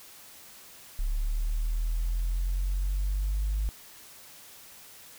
sine linear sweep, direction up, 35.07 to 51.91 Hz, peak -24 dBFS, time 0.99-3.69 s, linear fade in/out 0 ms, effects tanh soft clip ceiling -22 dBFS + white hiss -50 dBFS RMS until 5.18 s

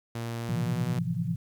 sawtooth tone with pitch glide, 116.54 to 121.98 Hz, A#2 to B2, 0 to -21 cents, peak -28 dBFS, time 0.15-0.99 s, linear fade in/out 5 ms, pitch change +79 cents, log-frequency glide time 0.42-0.78 s
sine chord, F major seventh, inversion first, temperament equal, 110 / 130.81 / 164.81 / 174.61 Hz, A2 / C3 / E3 / F3, 0 / 0 / 0 / 0 cents, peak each -35 / -34 / -31 / -32 dBFS, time 0.49-1.36 s, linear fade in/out 5 ms
effects 10-bit

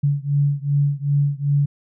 sine beating tone pair, 141.8 / 144.4 Hz, C#3 / D3, +40 / -29 cents, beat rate 2.6 Hz, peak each -19 / -20 dBFS, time 0.03-1.66 s, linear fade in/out 10 ms, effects none

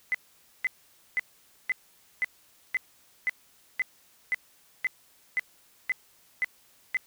triangle tone bursts, 2024 Hz, B6, 42 cents sharp, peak -19 dBFS, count 14, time 0.12-6.97 s, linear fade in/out 0 ms, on 25 ms, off 500 ms, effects tanh soft clip ceiling -21 dBFS + white hiss -61 dBFS RMS until 7.06 s

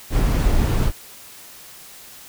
brown noise, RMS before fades -17 dBFS, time 0.1-0.92 s, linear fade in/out 50 ms, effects white hiss -42 dBFS RMS until 2.28 s

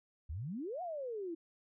sine exponential two-way sweep, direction up then down, 67.5 to 745 to 319.7 Hz, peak -38 dBFS, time 0.29-1.35 s, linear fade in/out 10 ms, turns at 0.82 s, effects none

